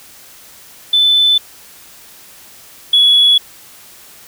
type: tone pair in turn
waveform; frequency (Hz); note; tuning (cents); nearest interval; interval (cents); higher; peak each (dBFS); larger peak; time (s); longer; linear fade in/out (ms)
sine; 3513 / 3382; A7 / G#7; -3 / +31; minor second; 66; first; -7 / -5; second; 0.93-1.38 / 2.93-3.38; neither; 5
effects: tanh soft clip ceiling -2 dBFS + white hiss -40 dBFS RMS until 4.27 s